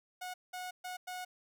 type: tone bursts at uneven times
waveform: sawtooth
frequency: 730 Hz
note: F#5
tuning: 24 cents flat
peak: -36 dBFS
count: 4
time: 0.21-0.34 / 0.53-0.71 / 0.84-0.97 / 1.07-1.25 s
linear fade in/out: 10 ms
effects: none